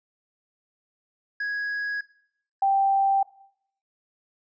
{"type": "tone pair in turn", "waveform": ["triangle", "sine"], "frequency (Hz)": [1661.2, 784], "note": ["G#6", "G5"], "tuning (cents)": [0, 0], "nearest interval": "octave + minor second", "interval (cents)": 1300, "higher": "first", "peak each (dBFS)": [-24, -18], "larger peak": "second", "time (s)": [[1.4, 2.01], [2.62, 3.23]], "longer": "neither", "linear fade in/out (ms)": 5, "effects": ["noise-tail reverb RT60 0.7 s tail -20 dB re dry", "resampled to 16000 Hz"]}